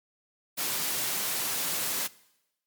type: high-pass noise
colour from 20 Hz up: white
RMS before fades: -30 dBFS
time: 0.57-2.08 s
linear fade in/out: 20 ms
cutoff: 120 Hz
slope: 24 dB/octave
effects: noise-tail reverb RT60 0.9 s tail -21 dB re dry + MP3 96 kbps